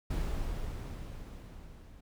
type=noise with level ramp; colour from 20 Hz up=brown; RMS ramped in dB=-32 to -52 dBFS; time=0.1-2.01 s; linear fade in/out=10 ms; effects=none